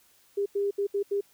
sine tone bursts at uneven times, 401.9 Hz, G4, 43 cents sharp, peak -24 dBFS, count 5, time 0.37-0.46 / 0.55-0.71 / 0.78-0.87 / 0.94-1.03 / 1.11-1.21 s, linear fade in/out 10 ms, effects white hiss -62 dBFS RMS until 1.33 s

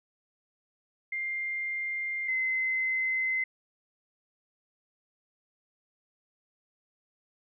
sine tone pair in turn, 2100 / 2056 Hz, C7 / C7, +6 / -31 cents, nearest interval unison, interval 37 cents, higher first, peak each -30 / -26 dBFS, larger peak second, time 1.12-2.28 / 2.28-3.44 s, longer neither, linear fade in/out 5 ms, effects none

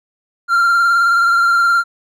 triangle tone with vibrato, 1382 Hz, F6, 19 cents flat, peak -8 dBFS, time 0.48-1.84 s, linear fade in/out 50 ms, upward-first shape triangle, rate 19 Hz, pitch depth 37 cents each way, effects none

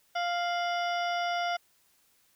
harmonic tone with a mistuned harmonic, 698.5 Hz, F5, in tune, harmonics 1 / 2 / 3 / 4 / 5 / 7 / 8, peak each -29 / -35 / -39 / -41 / -43 / -46 / -47 dBFS, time 0.15-1.57 s, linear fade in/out 10 ms, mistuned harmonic 4, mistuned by +96 cents, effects white hiss -67 dBFS RMS until 2.35 s

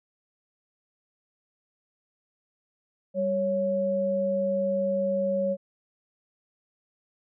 sine tone pair together, 196.01 / 554.4 Hz, G3 / C#5, 0 / 0 cents, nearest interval octave + tritone, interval 1800 cents, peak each -30 / -24 dBFS, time 3.14-5.57 s, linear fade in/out 50 ms, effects none

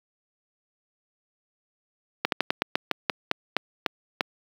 slowing click train, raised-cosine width 0.3 ms, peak -5 dBFS, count 12, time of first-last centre 2.25-4.208 s, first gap 72 ms, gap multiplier 1.17, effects high-pass 200 Hz 12 dB/octave + 7-bit

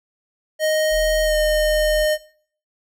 square tone with pitch glide, 622.3 to 612 Hz, D#5 to D#5, 0 to -29 cents, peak -17 dBFS, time 0.59-2.18 s, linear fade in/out 50 ms, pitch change -29 cents, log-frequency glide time 1.24-1.35 s
sine tone, 40.05 Hz, E1, 49 cents flat, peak -25 dBFS, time 0.9-2.07 s, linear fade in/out 50 ms
effects noise-tail reverb RT60 0.5 s tail -17 dB re dry

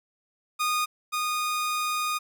sawtooth tone pair in turn, 1231 / 1231 Hz, D#6 / D#6, -19 / -19 cents, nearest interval unison, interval 0 cents, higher neither, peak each -20 / -22 dBFS, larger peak first, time 0.59-0.86 / 1.12-2.19 s, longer second, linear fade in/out 20 ms, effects none

